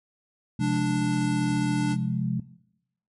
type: tone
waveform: square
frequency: 293.7 Hz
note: D4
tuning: in tune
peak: -26 dBFS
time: 0.59-1.97 s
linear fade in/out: 50 ms
type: chord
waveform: sine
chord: F minor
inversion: second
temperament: just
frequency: 130.96 / 174.61 / 209.5 Hz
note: C3 / F3 / Ab3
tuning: +2 / 0 / +15 cents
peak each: -27 / -28 / -28 dBFS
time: 0.59-2.4 s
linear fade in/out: 5 ms
effects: noise-tail reverb RT60 0.8 s tail -18 dB re dry + MP3 48 kbps